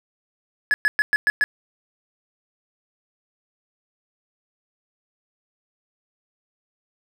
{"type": "tone bursts", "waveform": "triangle", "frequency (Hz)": 1703, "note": "G#6", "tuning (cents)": 43, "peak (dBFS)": -13, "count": 6, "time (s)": [0.71, 1.44], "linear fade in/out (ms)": 0, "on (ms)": 30, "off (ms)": 110, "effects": []}